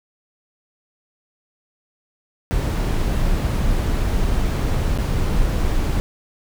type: noise with dropouts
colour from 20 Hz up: brown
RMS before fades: -19 dBFS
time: 2.51-6 s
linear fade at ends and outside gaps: 0 ms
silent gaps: 4.975-4.986 s
effects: none